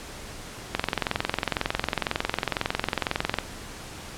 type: click train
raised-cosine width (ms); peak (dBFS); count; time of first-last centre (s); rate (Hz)
0.3; -7; 59; 0.75-3.386; 22
effects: pink hiss -40 dBFS RMS until 4.17 s + low-pass 10000 Hz 12 dB/octave